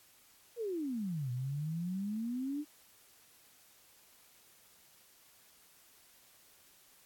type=exponential two-way sweep; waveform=sine; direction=down then up; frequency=493.9 to 121.3 to 304.4 Hz; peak=-34 dBFS; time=0.56-2.65 s; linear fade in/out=50 ms; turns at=1.31 s; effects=white hiss -63 dBFS RMS until 7.05 s + AAC 64 kbps